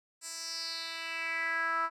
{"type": "tone with band-pass filter sweep", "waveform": "10% pulse", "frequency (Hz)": 329.6, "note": "E4", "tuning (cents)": 0, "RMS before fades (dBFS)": -35, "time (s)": [0.21, 1.9], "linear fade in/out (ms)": 50, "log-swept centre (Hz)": [7600, 1200], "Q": 4, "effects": []}